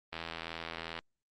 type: click train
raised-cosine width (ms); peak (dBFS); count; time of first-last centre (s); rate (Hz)
0.3; -22; 72; 0.13-0.99; 82.6
effects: Opus 24 kbps